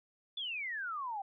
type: exponential sweep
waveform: sine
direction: down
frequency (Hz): 3520 to 765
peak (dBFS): -36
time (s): 0.37-1.22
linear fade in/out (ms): 5
effects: none